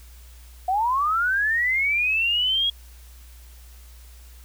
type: linear sweep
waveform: sine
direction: up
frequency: 715 to 3322 Hz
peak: -19 dBFS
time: 0.68-2.7 s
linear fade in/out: 5 ms
effects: added 60 Hz sine -43 dBFS peak until 4.44 s + white hiss -53 dBFS RMS until 4.44 s